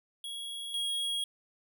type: tone pair in turn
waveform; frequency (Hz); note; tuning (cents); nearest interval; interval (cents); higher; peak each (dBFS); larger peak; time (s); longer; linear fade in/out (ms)
square; 3322 / 3299; G#7 / G#7; 0 / -12; unison; 12; first; -38 / -31; second; 0.24-0.74 / 0.74-1.24; neither; 2
effects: none